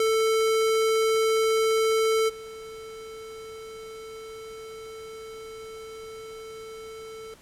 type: tone with level steps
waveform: square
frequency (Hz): 442.7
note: A4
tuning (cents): +11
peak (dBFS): -21 / -39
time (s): 0-7.34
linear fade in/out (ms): 2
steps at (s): 2.28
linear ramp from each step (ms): 20
effects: pink hiss -54 dBFS RMS until 7.41 s + low-pass 12000 Hz 12 dB/octave